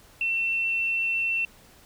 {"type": "tone", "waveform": "sine", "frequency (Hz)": 2697, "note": "E7", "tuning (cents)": 39, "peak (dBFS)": -23, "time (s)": [0.21, 1.45], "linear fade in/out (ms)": 2, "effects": ["pink hiss -54 dBFS RMS until 1.85 s"]}